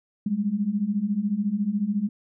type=beating tone pair; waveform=sine; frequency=196 / 210 Hz; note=G3 / G#3; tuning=0 / +19 cents; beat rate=14 Hz; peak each=-27 / -24 dBFS; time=0.26-2.09 s; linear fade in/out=5 ms; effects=none

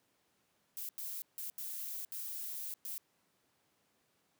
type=noise bursts at uneven times; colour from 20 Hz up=violet; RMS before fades=-42 dBFS; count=6; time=0.77-0.89 / 0.98-1.22 / 1.38-1.5 / 1.58-2.05 / 2.12-2.74 / 2.85-2.98 s; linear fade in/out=0 ms; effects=pink hiss -75 dBFS RMS until 4.39 s + high-pass 150 Hz 12 dB/octave

